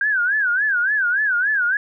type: tone with vibrato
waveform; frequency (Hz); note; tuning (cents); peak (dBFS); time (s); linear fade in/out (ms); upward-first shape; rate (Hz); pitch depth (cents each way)
sine; 1568; G6; 0; -16; 0.01-1.77; 2; sine; 3.5; 180
effects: none